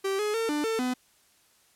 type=tone with pitch steps; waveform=45% pulse; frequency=388.9 / 420.7 / 453.2 / 296.9 / 447.7 / 251.6 Hz; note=G4 / G#4 / A#4 / D4 / A4 / B3; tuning=-14 / +22 / -49 / +19 / +30 / +32 cents; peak=-26 dBFS; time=0.04-0.94 s; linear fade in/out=10 ms; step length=150 ms; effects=white hiss -63 dBFS RMS until 1.75 s + low-pass 12000 Hz 12 dB/octave